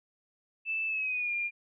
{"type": "tone with pitch glide", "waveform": "sine", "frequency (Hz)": [2637, 2404], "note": ["E7", "D7"], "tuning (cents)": [0, 40], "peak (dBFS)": -29, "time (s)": [0.65, 1.51], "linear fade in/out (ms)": 50, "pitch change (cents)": -160, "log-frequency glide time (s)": [0.87, 1.33], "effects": []}